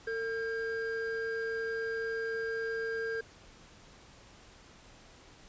triangle tone pair together, 451.5 / 1605 Hz, A4 / G6, +45 / +40 cents, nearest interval octave + minor seventh, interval 2195 cents, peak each -32 / -35 dBFS, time 0.07-3.21 s, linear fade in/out 5 ms, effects pink hiss -56 dBFS RMS until 5.48 s + resampled to 16000 Hz

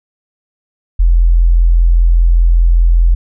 sine tone, 42.52 Hz, F1, 46 cents flat, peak -5 dBFS, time 0.99-3.15 s, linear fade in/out 10 ms, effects none

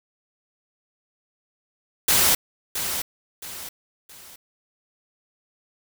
white noise with echo, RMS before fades -18 dBFS, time 2.08-2.35 s, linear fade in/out 5 ms, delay 670 ms, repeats 3, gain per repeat -9 dB, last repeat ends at 4.36 s, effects none

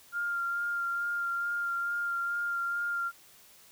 sine tone with vibrato, 1396.9 Hz, F6, in tune, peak -29 dBFS, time 0.12-3.12 s, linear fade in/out 50 ms, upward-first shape sine, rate 2.3 Hz, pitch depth 16 cents each way, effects white hiss -57 dBFS RMS until 3.71 s

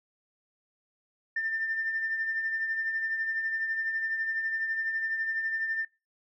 sine tone with tremolo, 1793 Hz, A6, 32 cents sharp, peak -25 dBFS, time 1.36-5.85 s, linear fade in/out 5 ms, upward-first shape triangle, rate 12 Hz, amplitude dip 50%, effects noise-tail reverb RT60 0.3 s tail -26 dB re dry + tanh soft clip ceiling -21 dBFS

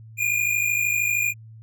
square tone pair together, 2406 / 2459 Hz, D7 / D#7, +41 / -21 cents, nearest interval unison, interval 38 cents, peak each -23 / -25 dBFS, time 0.17-1.34 s, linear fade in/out 50 ms, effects added 111 Hz sine -41 dBFS peak until 1.62 s

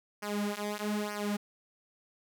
sawtooth tone with flanger, 207.7 Hz, G#3, in tune, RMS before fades -34 dBFS, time 0.22-1.37 s, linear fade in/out 10 ms, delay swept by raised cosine 0.26 to 5.56 ms, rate 1.1 Hz, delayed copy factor -0.95, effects none

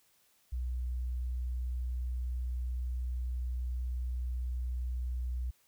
sine tone, 61.8 Hz, B1, 2 cents sharp, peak -32 dBFS, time 0.52-5.51 s, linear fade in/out 10 ms, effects white hiss -69 dBFS RMS until 5.67 s

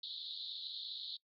pink band-pass noise, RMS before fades -45 dBFS, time 0.03-1.17 s, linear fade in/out 5 ms, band 3500 to 4300 Hz, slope 96 dB/octave, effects noise-tail reverb RT60 0.1 s tail -22 dB re dry

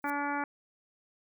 violet noise with exponential growth, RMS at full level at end -42 dBFS, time 0.02-0.1 s, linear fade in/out 0 ms, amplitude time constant 16 ms
harmonic tone, 287.1 Hz, D4, 39 cents flat, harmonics 1 / 2 / 3 / 4 / 5 / 6 / 7 / 8, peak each -36 / -43 / -34 / -40 / -37 / -42 / -45 / -44 dBFS, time 0.04-0.44 s, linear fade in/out 2 ms
effects none

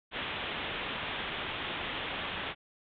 white low-pass noise, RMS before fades -37 dBFS, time 0.11-2.55 s, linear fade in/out 50 ms, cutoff 3600 Hz, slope 96 dB/octave, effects none

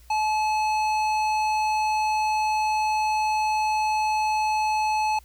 sine tone with tanh clipping, 860 Hz, A5, 40 cents flat, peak -23 dBFS, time 0.1-5.19 s, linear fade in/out 5 ms, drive 15 dB, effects added 60 Hz sine -49 dBFS peak until 5.24 s + white hiss -58 dBFS RMS until 5.24 s

